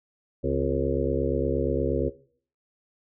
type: harmonic tone with a mistuned harmonic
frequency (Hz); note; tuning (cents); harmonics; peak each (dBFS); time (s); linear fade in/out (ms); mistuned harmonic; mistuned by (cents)
68.5; C#2; -20; 1 / 2 / 4 / 5 / 6 / 7 / 8; -31 / -31 / -31 / -31 / -31 / -31 / -31; 0.43-2.1; 20; 4; -130
effects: noise-tail reverb RT60 0.5 s tail -17 dB re dry

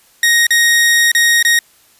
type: tone with dropouts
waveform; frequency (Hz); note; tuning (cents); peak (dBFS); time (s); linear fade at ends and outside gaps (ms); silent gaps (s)
sawtooth; 1872; A#6; +7; -5; 0.23-1.59; 2; 0.468-0.506 / 1.117-1.149 / 1.427-1.449
effects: white hiss -50 dBFS RMS until 1.99 s + resampled to 32000 Hz

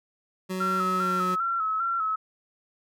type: tone with pitch glide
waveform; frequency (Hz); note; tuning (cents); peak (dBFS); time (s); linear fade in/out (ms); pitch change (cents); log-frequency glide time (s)
25% pulse; 186.4 to 182.67; F#3 to F#3; +13 to -22; -25; 0.49-1.36; 20; -35; 0.94-1.08
type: tone with vibrato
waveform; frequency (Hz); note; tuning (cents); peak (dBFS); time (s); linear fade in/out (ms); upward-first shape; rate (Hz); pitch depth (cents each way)
sine; 1326; E6; +10; -24; 0.6-2.16; 10; square; 2.5; 47
effects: none

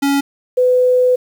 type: tone pair in turn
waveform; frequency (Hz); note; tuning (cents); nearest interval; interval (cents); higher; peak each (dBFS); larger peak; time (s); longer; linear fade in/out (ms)
square / sine; 279.7 / 502; C#4 / B4; +16 / +28; minor seventh; 1012; second; -13 / -9; second; 0.02-0.21 / 0.57-1.16; second; 10
effects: 7-bit

